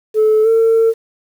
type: tone with pitch glide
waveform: sine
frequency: 433 to 452.2 Hz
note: A4 to A4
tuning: -28 to +47 cents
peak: -7 dBFS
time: 0.14-0.94 s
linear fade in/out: 50 ms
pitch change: +75 cents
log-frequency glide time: 0.43-0.48 s
effects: tanh soft clip ceiling -6 dBFS + 7-bit